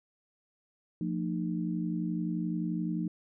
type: tone cluster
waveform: sine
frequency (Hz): 174.4 / 225.9 / 305.6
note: F3 / A3 / D#4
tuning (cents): -2 / +46 / -31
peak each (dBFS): -32 / -36 / -35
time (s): 1.01-3.08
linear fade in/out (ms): 2
effects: none